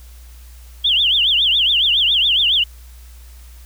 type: tone with vibrato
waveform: sine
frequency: 3178 Hz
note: G7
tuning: 23 cents sharp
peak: -12 dBFS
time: 0.84-2.64 s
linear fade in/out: 10 ms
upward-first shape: triangle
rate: 7.2 Hz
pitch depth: 260 cents each way
effects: added 60 Hz sine -37 dBFS peak until 3.65 s + white hiss -49 dBFS RMS until 3.65 s